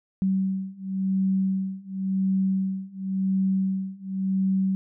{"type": "beating tone pair", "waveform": "sine", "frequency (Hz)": [190.6, 191.53], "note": ["G3", "G3"], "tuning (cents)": [-48, -40], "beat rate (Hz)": 0.93, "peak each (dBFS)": [-26, -25], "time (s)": [0.22, 4.75], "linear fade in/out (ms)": 0, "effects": []}